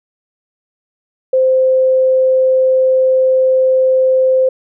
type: tone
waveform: sine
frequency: 520 Hz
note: C5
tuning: 11 cents flat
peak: -8 dBFS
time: 1.33-4.49 s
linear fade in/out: 5 ms
effects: none